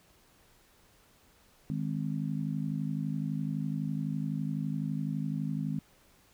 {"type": "harmonic tone", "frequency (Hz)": 51.91, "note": "G#1", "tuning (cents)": 0, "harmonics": [3, 4, 5], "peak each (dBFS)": [-33, -35, -37], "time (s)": [1.7, 5.79], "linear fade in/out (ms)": 0, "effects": ["pink hiss -63 dBFS RMS until 6.33 s"]}